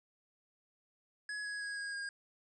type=tone with pitch steps; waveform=square; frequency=1683 / 1667.5 / 1652.2 / 1637 / 1621.9 Hz; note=G#6 / G#6 / G#6 / G#6 / G#6; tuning=+23 / +7 / -9 / -25 / -41 cents; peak=-39 dBFS; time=1.29-2.09 s; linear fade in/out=2 ms; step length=160 ms; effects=resampled to 22050 Hz